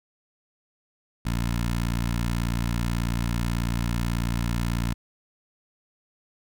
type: tone with notch filter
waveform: 15% pulse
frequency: 58.27 Hz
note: A#1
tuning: in tune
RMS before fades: -26 dBFS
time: 1.25-4.94 s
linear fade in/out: 10 ms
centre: 530 Hz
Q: 1.1
effects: none